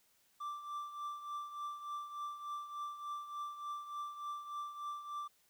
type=tone with tremolo; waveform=triangle; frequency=1174.7 Hz; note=D6; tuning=in tune; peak=-36 dBFS; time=0.4-5.28 s; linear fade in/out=10 ms; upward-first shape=triangle; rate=3.4 Hz; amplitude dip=70%; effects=white hiss -72 dBFS RMS until 5.49 s